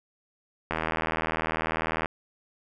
click train, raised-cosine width 0.5 ms, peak -12 dBFS, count 109, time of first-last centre 0.71-2.058 s, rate 80.1 Hz, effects none

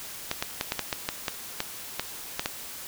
clicks, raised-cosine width 0.2 ms, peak -9 dBFS, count 12, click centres 0.314 / 0.425 / 0.611 / 0.721 / 0.793 / 0.928 / 1.089 / 1.282 / 1.604 / 1.996 / 2.395 / 2.459 s, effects white hiss -40 dBFS RMS until 2.87 s

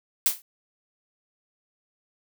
blue noise with exponential decay, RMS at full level -17 dBFS, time 0.26-0.42 s, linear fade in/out 1 ms, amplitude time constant 34 ms, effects none

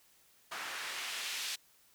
white noise with band-pass filter sweep, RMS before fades -40 dBFS, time 0.51-1.56 s, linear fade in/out 10 ms, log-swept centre 1200 to 3700 Hz, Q 0.97, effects white hiss -66 dBFS RMS until 1.94 s

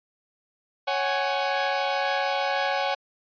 sawtooth chord, C# suspended fourth, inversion none, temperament equal with one note detuned, 554.4 / 750.3 / 830.6 Hz, C#5 / F#5 / G#5, 0 / +24 / 0 cents, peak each -24 dBFS, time 0.87-2.95 s, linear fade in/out 10 ms, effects resampled to 11025 Hz

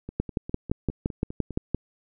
two click trains, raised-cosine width 3 ms, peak -11 / -22 dBFS, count 10 / 8, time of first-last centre 0.2-1.746 / 0.09-1.507 s, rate 5.82 / 4.94 Hz, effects none

